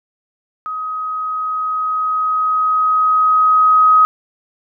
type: tone with level ramp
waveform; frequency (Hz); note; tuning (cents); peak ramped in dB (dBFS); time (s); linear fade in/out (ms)
sine; 1262; D#6; +24; -21 to -6; 0.66-4.05; 0
effects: none